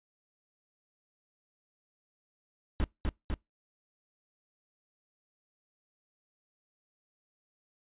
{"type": "noise with echo", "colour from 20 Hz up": "brown", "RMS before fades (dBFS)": -27, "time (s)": [2.8, 2.84], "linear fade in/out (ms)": 0, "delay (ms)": 250, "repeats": 2, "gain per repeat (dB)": -2, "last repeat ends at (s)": 3.34, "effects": ["noise-tail reverb RT60 0.2 s tail -25 dB re dry", "resampled to 8000 Hz"]}